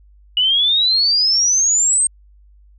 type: exponential sweep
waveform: sine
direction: up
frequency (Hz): 2913 to 8510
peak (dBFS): -12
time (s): 0.37-2.07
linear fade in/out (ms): 2
effects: added 50 Hz sine -45 dBFS peak until 2.78 s